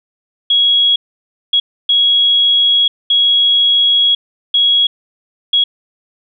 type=tone bursts at uneven times; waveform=sine; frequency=3322 Hz; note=G#7; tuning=in tune; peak=-8 dBFS; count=6; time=0.5-0.96 / 1.53-1.6 / 1.89-2.88 / 3.1-4.15 / 4.54-4.87 / 5.53-5.64 s; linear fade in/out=5 ms; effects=none